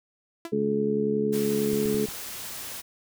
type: tone with exponential decay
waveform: sawtooth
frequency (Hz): 335.1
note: E4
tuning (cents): +29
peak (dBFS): -27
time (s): 0.45-0.54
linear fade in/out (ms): 2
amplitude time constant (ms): 19
type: harmonic tone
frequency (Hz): 71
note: C#2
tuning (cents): +42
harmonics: 2 / 3 / 4 / 5 / 6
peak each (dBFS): -36 / -27 / -33 / -34 / -25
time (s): 0.52-2.06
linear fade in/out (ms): 10
type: noise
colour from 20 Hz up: white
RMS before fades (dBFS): -37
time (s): 1.32-2.82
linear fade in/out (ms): 20
type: clicks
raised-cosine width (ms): 5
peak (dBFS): -30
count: 4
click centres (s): 1.733 / 1.857 / 1.945 / 2.087
effects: none